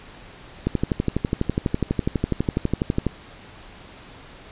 click train, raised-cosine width 3 ms, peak -7 dBFS, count 30, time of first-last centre 0.67-3.067 s, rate 12.1 Hz, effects pink hiss -44 dBFS RMS until 4.51 s + resampled to 8000 Hz

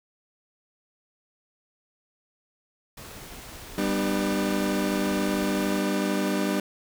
pink noise, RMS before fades -42 dBFS, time 2.97-5.79 s, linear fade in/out 5 ms
30% pulse chord, G major, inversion none, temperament equal with one note detuned, 196 / 246.9 / 300.4 Hz, G3 / B3 / D4, 0 / 0 / +39 cents, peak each -24 / -29 / -25 dBFS, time 3.78-6.6 s, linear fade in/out 2 ms
effects none

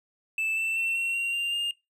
triangle tone with pitch steps, 2637 / 2666 / 2696 / 2725 / 2755 / 2786 / 2816 Hz, E7 / E7 / E7 / F7 / F7 / F7 / F7, 0 / +19 / +38 / -43 / -24 / -5 / +14 cents, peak -24 dBFS, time 0.38-1.71 s, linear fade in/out 2 ms, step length 190 ms, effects noise-tail reverb RT60 0.2 s tail -22 dB re dry

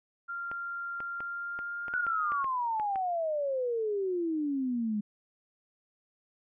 sine tone with pitch glide, 1389 to 1406 Hz, F6 to F6, -10 to +11 cents, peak -34 dBFS, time 0.28-2.44 s, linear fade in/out 20 ms, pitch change +21 cents, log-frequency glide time 1.17-1.84 s
clicks, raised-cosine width 0.5 ms, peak -27 dBFS, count 11, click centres 0.515 / 1.004 / 1.205 / 1.59 / 1.882 / 1.938 / 2.067 / 2.32 / 2.444 / 2.798 / 2.958 s
sine exponential sweep, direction down, 1512 to 204.5 Hz, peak -28 dBFS, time 1.93-5.01 s, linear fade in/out 10 ms
effects none

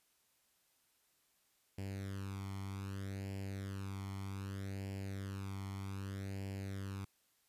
sawtooth tone with flanger, 97.6 Hz, G2, 7 cents flat, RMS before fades -43 dBFS, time 1.78-7.05 s, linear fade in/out 5 ms, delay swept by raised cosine 0.4 to 0.93 ms, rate 0.64 Hz, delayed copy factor +0.75, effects white hiss -75 dBFS RMS until 7.48 s + resampled to 32000 Hz

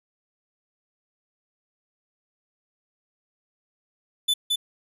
45% pulse tone with echo, 3501 Hz, A7, 9 cents flat, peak -19 dBFS, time 4.28-4.34 s, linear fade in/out 10 ms, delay 220 ms, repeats 1, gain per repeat -2 dB, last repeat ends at 4.56 s, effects resampled to 32000 Hz

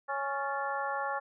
harmonic tone with a mistuned harmonic, 277.2 Hz, C#4, in tune, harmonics 2 / 3 / 4 / 5 / 6, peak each -38 / -35 / -37 / -38 / -40 dBFS, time 0.08-1.2 s, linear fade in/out 20 ms, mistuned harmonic 6, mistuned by +81 cents, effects none

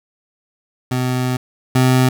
25% pulse tone pair in turn, 126.8 / 128.57 Hz, B2 / C3, +46 / -30 cents, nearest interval unison, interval 24 cents, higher second, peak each -13 / -7 dBFS, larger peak second, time 0.91-1.37 / 1.75-2.09 s, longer first, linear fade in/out 5 ms, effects none

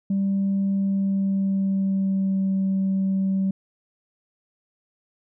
sine tone with pitch glide, 196 to 192.3 Hz, G3 to G3, 0 to -33 cents, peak -18 dBFS, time 0.1-3.51 s, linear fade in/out 5 ms, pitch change -33 cents, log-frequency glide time 0.74-2.5 s, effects tanh soft clip ceiling -17 dBFS

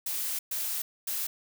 blue noise bursts at uneven times, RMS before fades -32 dBFS, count 3, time 0.06-0.39 / 0.51-0.82 / 1.07-1.27 s, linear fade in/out 5 ms, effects none

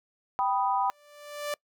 sine chord, G augmented, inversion none, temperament equal, 784 / 987.8 / 1244.5 Hz, G5 / B5 / D#6, 0 / 0 / 0 cents, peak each -27 / -27 / -33 dBFS, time 0.39-0.9 s, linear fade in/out 0 ms
sawtooth tone with exponential growth, 587.3 Hz, D5, in tune, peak -24 dBFS, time 0.8-1.54 s, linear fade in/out 1 ms, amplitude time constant 160 ms
effects noise-tail reverb RT60 0.1 s tail -25 dB re dry

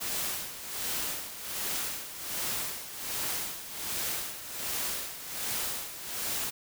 white noise with tremolo, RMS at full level -32 dBFS, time 0-6.51 s, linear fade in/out 20 ms, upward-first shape sine, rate 1.3 Hz, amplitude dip 70%, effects none

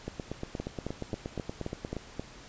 two click trains, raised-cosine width 2 ms, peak -21 / -20 dBFS, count 17 / 7, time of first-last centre 0.08-1.967 / 0.6-2.196 s, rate 8.48 / 3.76 Hz, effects pink hiss -50 dBFS RMS until 2.48 s + resampled to 16000 Hz

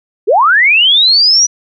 sine linear sweep, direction up, 349.2 to 5900 Hz, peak -5 dBFS, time 0.27-1.47 s, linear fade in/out 20 ms, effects none

